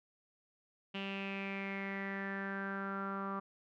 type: tone with low-pass filter sweep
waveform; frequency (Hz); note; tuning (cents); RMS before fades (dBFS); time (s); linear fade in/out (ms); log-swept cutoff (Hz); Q
sawtooth; 196; G3; 0; -40; 0.94-3.4; 10; 2900 to 1200; 7.3
effects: none